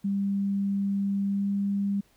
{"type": "tone with pitch glide", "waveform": "sine", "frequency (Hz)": [198.4, 199.66], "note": ["G3", "G3"], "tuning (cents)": [21, 32], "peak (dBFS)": -24, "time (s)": [0.04, 2.01], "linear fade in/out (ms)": 10, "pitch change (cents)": 11, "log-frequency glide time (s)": [1.27, 1.48], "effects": ["pink hiss -64 dBFS RMS until 2.16 s"]}